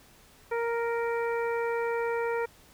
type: harmonic tone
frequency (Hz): 466.2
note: A#4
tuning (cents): 0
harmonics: 1 / 2 / 3 / 4 / 5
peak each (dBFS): -28 / -34 / -38 / -40 / -42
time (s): 0.51-2.46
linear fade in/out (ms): 10
effects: pink hiss -57 dBFS RMS until 2.73 s